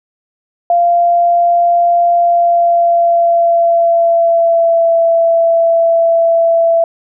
sine tone with pitch glide, 692 to 667.3 Hz, F5 to E5, -16 to +21 cents, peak -7 dBFS, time 0.7-6.84 s, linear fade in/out 2 ms, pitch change -63 cents, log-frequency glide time 2.15-4.94 s, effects none

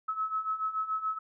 sine beating tone pair, 1288 / 1295 Hz, E6 / E6, -41 / -31 cents, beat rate 7 Hz, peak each -35 / -31 dBFS, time 0.08-1.19 s, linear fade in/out 10 ms, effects none

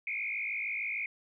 sine tone with frequency modulation, 2300 Hz, D7, 37 cents flat, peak -32 dBFS, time 0.07-1.06 s, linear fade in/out 2 ms, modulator 53.2 Hz, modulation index 3.3, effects none

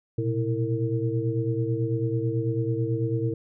sine tone cluster, 116.3 / 125.4 / 327.1 / 456.7 Hz, A#2 / B2 / E4 / A#4, -4 / +27 / -13 / -36 cents, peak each -27 / -29 / -30 / -30 dBFS, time 0.18-3.34 s, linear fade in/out 5 ms, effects none

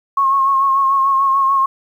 sine tone with vibrato, 1086 Hz, C#6, 36 cents flat, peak -11 dBFS, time 0.17-1.66 s, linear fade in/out 5 ms, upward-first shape sine, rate 6.8 Hz, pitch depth 34 cents each way, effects 8-bit

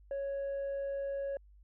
sine tone, 554.4 Hz, C#5, in tune, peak -31 dBFS, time 0.11-1.37 s, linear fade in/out 2 ms, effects tanh soft clip ceiling -33 dBFS + added 50 Hz sine -56 dBFS peak until 1.63 s

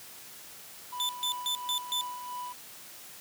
triangle tone with tremolo, 987.8 Hz, B5, in tune, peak -33 dBFS, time 0.92-2.53 s, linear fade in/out 10 ms, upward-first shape sine, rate 2.9 Hz, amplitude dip 40%
40% pulse tone bursts, 3525 Hz, A7, 2 cents sharp, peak -27 dBFS, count 5, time 1-2.01 s, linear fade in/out 0 ms, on 90 ms, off 140 ms
effects white hiss -48 dBFS RMS until 3.2 s + high-pass 80 Hz 12 dB/octave

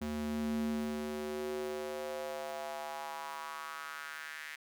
square tone with high-pass filter sweep, 75.1 Hz, D2, 39 cents sharp, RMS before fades -39 dBFS, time 0.01-4.56 s, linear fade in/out 10 ms, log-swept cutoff 160 to 1900 Hz, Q 3.5, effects none

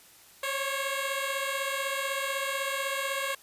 10% pulse beating tone pair, 541 / 557 Hz, C#5 / C#5, -42 / +8 cents, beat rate 16 Hz, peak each -23 / -25 dBFS, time 0.43-3.35 s, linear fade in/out 5 ms, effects white hiss -55 dBFS RMS until 3.42 s + resampled to 32000 Hz

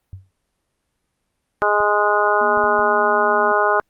sine tone with exponential decay, 94.8 Hz, F#2, 43 cents sharp, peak -27 dBFS, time 0.13-0.31 s, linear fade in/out 0 ms, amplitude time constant 39 ms
harmonic tone, 207.7 Hz, G#3, in tune, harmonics 2 / 3 / 4 / 5 / 6 / 7, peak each -21 / -21 / -21 / -21 / -21 / -21 dBFS, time 1.62-3.8 s, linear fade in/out 0 ms
clicks, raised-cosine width 5 ms, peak -27 dBFS, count 4, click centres 1.804 / 2.574 / 2.641 / 2.793 s
sine tone with pitch glide, 237.1 to 234.2 Hz, A#3 to A#3, +30 to +8 cents, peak -30 dBFS, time 2.41-3.52 s, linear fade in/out 2 ms, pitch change -22 cents, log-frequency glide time 2.68-2.79 s
effects pink hiss -72 dBFS RMS until 3.89 s + Opus 32 kbps

